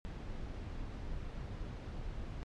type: noise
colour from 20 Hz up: brown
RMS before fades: -42 dBFS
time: 0.05-2.43 s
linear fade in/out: 0 ms
effects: low-pass 5000 Hz 12 dB/octave + MP3 64 kbps